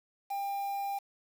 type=tone with quantisation; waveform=triangle; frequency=797 Hz; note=G5; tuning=28 cents sharp; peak=-30 dBFS; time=0.3-0.99 s; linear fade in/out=10 ms; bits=8; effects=none